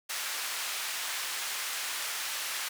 pink band-pass noise, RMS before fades -35 dBFS, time 0.09-2.69 s, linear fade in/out 10 ms, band 1400 to 15000 Hz, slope 12 dB/octave, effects none

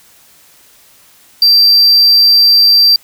triangle tone, 4699 Hz, D8, in tune, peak -3 dBFS, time 1.42-2.96 s, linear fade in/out 2 ms, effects white hiss -45 dBFS RMS until 3.03 s

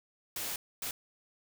white noise bursts at uneven times, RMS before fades -37 dBFS, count 2, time 0.36-0.56 / 0.82-0.91 s, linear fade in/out 2 ms, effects none

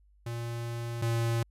square tone pair in turn, 117.5 / 116.02 Hz, A#2 / A#2, +14 / -8 cents, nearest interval unison, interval 22 cents, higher first, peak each -34 / -27 dBFS, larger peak second, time 0.26-1.02 / 1.02-1.43 s, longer first, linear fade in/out 5 ms, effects added 50 Hz sine -59 dBFS peak until 1.5 s + resampled to 32000 Hz

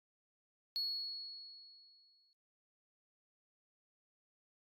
sine tone with exponential decay, 4354 Hz, C#8, 32 cents flat, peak -32 dBFS, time 0.76-2.33 s, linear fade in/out 0 ms, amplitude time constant 340 ms, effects tanh soft clip ceiling -32 dBFS + AAC 64 kbps

